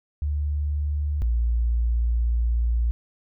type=tone pair in turn; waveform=sine; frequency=73.42 / 58.27 Hz; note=D2 / A#1; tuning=0 / 0 cents; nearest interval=major third; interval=400 cents; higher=first; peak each=-22 / -19 dBFS; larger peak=second; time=0.22-1.22 / 1.22-2.91 s; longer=second; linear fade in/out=0 ms; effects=none